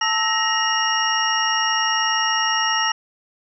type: tone cluster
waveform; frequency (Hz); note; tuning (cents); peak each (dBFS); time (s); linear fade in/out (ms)
sine; 885 / 1306 / 1877 / 2857 / 5590; A5 / E6 / A#6 / F7 / F8; +10 / -17 / +11 / +39 / +1; -24; 0.01-2.92; 5
effects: none